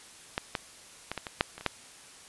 clicks, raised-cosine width 0.3 ms, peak -12 / -13 / -16 / -17 / -20 / -6 / -25 / -26 / -9 dBFS, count 9, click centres 0.379 / 0.552 / 1.116 / 1.177 / 1.268 / 1.409 / 1.58 / 1.61 / 1.663 s, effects white hiss -51 dBFS RMS until 2.28 s + resampled to 24000 Hz

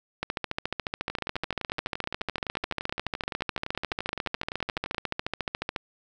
two click trains, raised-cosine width 0.3 ms, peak -16 / -12 dBFS, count 46 / 79, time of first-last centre 1.1-4.946 / 0.23-5.762 s, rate 11.7 / 14.1 Hz, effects none

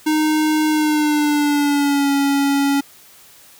square tone with pitch glide, 308.6 to 279.7 Hz, D#4 to C#4, -14 to +16 cents, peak -15 dBFS, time 0.06-2.81 s, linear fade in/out 10 ms, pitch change -170 cents, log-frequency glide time 0.68-2.11 s, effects white hiss -46 dBFS RMS until 3.59 s

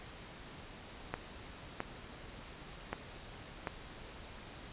clicks, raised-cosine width 0.5 ms, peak -20 dBFS, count 4, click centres 1.14 / 1.804 / 2.93 / 3.672 s, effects pink hiss -50 dBFS RMS until 4.72 s + resampled to 8000 Hz

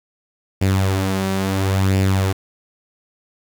sawtooth tone with flanger, 96 Hz, G2, 36 cents flat, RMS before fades -18 dBFS, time 0.61-2.33 s, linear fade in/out 10 ms, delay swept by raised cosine 0.39 to 5.19 ms, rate 0.73 Hz, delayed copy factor +0.55, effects 7-bit

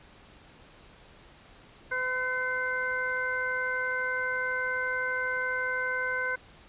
harmonic tone with a mistuned harmonic, 508 Hz, B4, 49 cents sharp, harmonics 1 / 2 / 3 / 4, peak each -36 / -37 / -29 / -36 dBFS, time 1.91-6.36 s, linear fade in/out 10 ms, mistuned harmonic 4, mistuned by +47 cents, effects pink hiss -54 dBFS RMS until 6.68 s + resampled to 8000 Hz

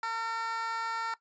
15% pulse tone with high-pass filter, 454.4 Hz, A#4, 44 cents flat, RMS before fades -33 dBFS, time 0.03-1.14 s, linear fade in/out 2 ms, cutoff 1100 Hz, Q 6.8, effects noise-tail reverb RT60 0.1 s tail -17 dB re dry + resampled to 16000 Hz

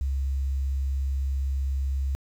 sine tone, 67.9 Hz, C#2, 35 cents flat, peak -23 dBFS, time 0.01-2.15 s, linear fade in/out 0 ms, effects tanh soft clip ceiling -19 dBFS + 9-bit

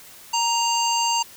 harmonic tone with a mistuned harmonic, 932.3 Hz, A#5, in tune, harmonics 1 / 3 / 5 / 7 / 8, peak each -21 / -26 / -28 / -29 / -30 dBFS, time 0.33-1.23 s, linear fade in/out 10 ms, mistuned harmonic 7, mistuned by -56 cents, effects white hiss -45 dBFS RMS until 1.36 s

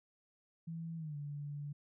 sine tone with pitch glide, 164.81 to 145.14 Hz, E3 to D3, 0 to -20 cents, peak -40 dBFS, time 0.67-1.73 s, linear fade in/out 10 ms, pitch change -220 cents, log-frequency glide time 0.97-1.16 s, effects none

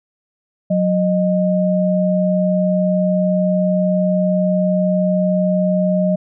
sine tone pair together, 183.44 / 617 Hz, F#3 / D#5, -15 / -15 cents, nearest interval octave + major sixth, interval 2100 cents, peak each -15 / -17 dBFS, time 0.7-6.16 s, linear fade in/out 10 ms, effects none

